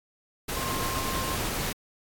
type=tone in noise; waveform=sine; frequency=1060 Hz; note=C6; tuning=22 cents sharp; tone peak=-34 dBFS; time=0.56-1.36 s; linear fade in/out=10 ms; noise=pink; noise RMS=-31 dBFS; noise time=0.48-1.73 s; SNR=-6 dB; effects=AAC 64 kbps